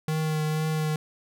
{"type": "tone with vibrato", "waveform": "square", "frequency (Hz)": 155.56, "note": "D#3", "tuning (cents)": 0, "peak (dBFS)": -25, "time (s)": [0.08, 0.96], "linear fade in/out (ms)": 2, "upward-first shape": "triangle", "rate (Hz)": 2.1, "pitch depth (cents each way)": 20, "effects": []}